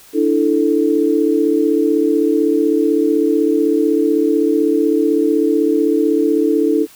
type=chord; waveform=sine; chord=D suspended second; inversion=none; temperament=equal; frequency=293.7 / 329.6 / 440 Hz; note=D4 / E4 / A4; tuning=0 / 0 / 0 cents; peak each=-16 dBFS; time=0.13-6.87 s; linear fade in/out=50 ms; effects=white hiss -44 dBFS RMS until 6.95 s